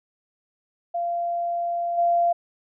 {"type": "tone with level steps", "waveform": "sine", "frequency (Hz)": 690, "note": "F5", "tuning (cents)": -21, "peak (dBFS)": [-23, -17], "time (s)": [0.94, 2.33], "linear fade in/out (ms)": 10, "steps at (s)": 1.97, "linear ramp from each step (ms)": 20, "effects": []}